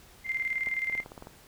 sine tone with tremolo, 2093 Hz, C7, in tune, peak -26 dBFS, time 0.24-1.04 s, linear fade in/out 50 ms, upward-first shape square, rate 19 Hz, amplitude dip 60%
clicks, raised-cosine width 1 ms, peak -29 dBFS, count 9, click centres 0.671 / 0.898 / 0.952 / 1.001 / 1.061 / 1.119 / 1.178 / 1.224 / 1.271 s
effects pink hiss -55 dBFS RMS until 1.47 s

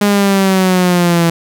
sawtooth linear sweep, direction down, 206 to 166.4 Hz, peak -5 dBFS, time 0.01-1.3 s, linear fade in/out 5 ms, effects none

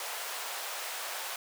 pink high-pass noise, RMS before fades -38 dBFS, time 0-1.36 s, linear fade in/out 2 ms, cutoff 600 Hz, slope 24 dB/octave, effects none

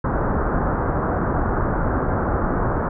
pink low-pass noise, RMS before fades -21 dBFS, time 0.04-2.89 s, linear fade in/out 5 ms, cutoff 1500 Hz, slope 48 dB/octave, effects none

